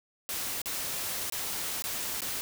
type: noise with dropouts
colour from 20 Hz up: white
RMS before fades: -34 dBFS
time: 0.29-2.41 s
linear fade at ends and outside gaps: 0 ms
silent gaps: 0.617-0.658 / 1.299-1.323 / 1.822-1.84 / 2.206-2.219 s
effects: none